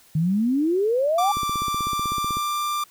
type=exponential sweep; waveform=sine; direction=up; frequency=150.5 to 842 Hz; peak=-18 dBFS; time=0.15-1.32 s; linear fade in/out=5 ms
type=tone with pitch glide; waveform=45% pulse; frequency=1174.7 to 1185.6 Hz; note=D6 to D6; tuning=0 to +16 cents; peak=-23 dBFS; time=1.18-2.84 s; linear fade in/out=5 ms; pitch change=+16 cents; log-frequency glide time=1.52-2.65 s
type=click train; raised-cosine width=3 ms; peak=-20 dBFS; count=17; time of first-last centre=1.37-2.37 s; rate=16 Hz
effects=white hiss -54 dBFS RMS until 2.9 s